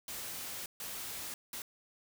white noise bursts at uneven times, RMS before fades -42 dBFS, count 3, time 0.08-0.66 / 0.8-1.34 / 1.53-1.62 s, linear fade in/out 2 ms, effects none

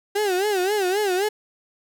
35% pulse tone with vibrato, 391.3 Hz, G4, 3 cents flat, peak -18 dBFS, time 0.15-1.29 s, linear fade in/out 10 ms, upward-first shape sine, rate 3.8 Hz, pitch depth 150 cents each way, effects none

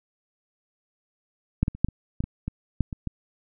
clicks, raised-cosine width 5 ms, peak -7 / -12 / -26 / -6 / -21 / -14 / -18 / -16 / -9 / -20 / -16 dBFS, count 11, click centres 1.63 / 1.681 / 1.75 / 1.846 / 1.886 / 2.205 / 2.24 / 2.48 / 2.807 / 2.928 / 3.073 s, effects none

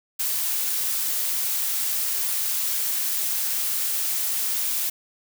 blue noise, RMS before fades -25 dBFS, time 0.19-4.9 s, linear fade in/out 10 ms, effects none

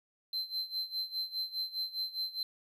triangle tone with tremolo, 4094 Hz, C8, 38 cents flat, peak -30 dBFS, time 0.33-2.43 s, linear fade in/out 2 ms, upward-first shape sine, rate 4.9 Hz, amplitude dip 85%, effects none

